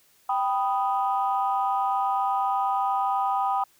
sine chord, G augmented, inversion none, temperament equal, 784 / 987.8 / 1244.5 Hz, G5 / B5 / D#6, 0 / 0 / 0 cents, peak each -24 / -27 / -28 dBFS, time 0.29-3.64 s, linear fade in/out 5 ms, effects tanh soft clip ceiling -13 dBFS + white hiss -61 dBFS RMS until 3.79 s

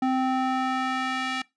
square tone with band-pass filter sweep, 260 Hz, C4, 11 cents flat, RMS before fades -26 dBFS, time 0.02-1.42 s, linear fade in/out 5 ms, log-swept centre 580 to 2400 Hz, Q 1, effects noise-tail reverb RT60 0.2 s tail -21 dB re dry + resampled to 22050 Hz

